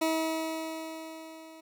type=tone with level ramp; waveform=20% pulse; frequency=320.9 Hz; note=E4; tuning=46 cents flat; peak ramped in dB=-20 to -43 dBFS; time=0.01-1.61 s; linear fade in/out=10 ms; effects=none